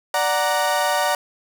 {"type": "chord", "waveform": "30% pulse", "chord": "D augmented", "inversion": "none", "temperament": "equal", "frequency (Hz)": [587.3, 740, 932.3], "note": ["D5", "F#5", "A#5"], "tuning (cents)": [0, 0, 0], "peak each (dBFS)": -20, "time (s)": [0.14, 1.15], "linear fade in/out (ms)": 2, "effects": []}